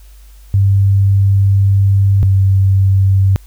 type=tone pair in turn; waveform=sine; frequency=98.5 / 96.7 Hz; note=G2 / G2; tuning=+9 / -23 cents; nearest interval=unison; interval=32 cents; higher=first; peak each=-7 dBFS; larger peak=neither; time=0.54-2.23 / 2.23-3.36 s; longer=first; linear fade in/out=0 ms; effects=added 50 Hz sine -36 dBFS peak until 3.46 s + white hiss -50 dBFS RMS until 3.46 s